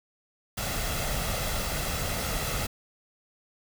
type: noise with comb filter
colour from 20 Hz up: pink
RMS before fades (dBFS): -30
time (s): 0.57-2.67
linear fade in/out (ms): 10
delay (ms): 1.5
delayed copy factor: +0.5
effects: none